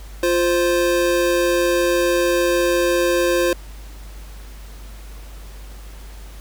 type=tone pair together; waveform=square; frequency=349.2 / 522.9 Hz; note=F4 / C5; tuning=0 / -1 cents; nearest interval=perfect fifth; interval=699 cents; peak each=-19 dBFS; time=0.23-3.53 s; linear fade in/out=2 ms; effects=added 50 Hz sine -34 dBFS peak until 6.4 s + pink hiss -45 dBFS RMS until 6.4 s